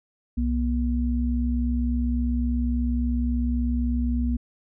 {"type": "tone pair together", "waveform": "sine", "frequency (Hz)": [64, 240.4], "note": ["C2", "B3"], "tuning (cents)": [-38, -46], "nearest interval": "octave + major seventh", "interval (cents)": 2292, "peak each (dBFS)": [-23, -25], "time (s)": [0.37, 4.37], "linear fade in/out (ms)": 10, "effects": []}